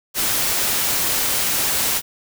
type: noise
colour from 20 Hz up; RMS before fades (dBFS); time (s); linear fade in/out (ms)
white; -20; 0.14-2.02; 50
effects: none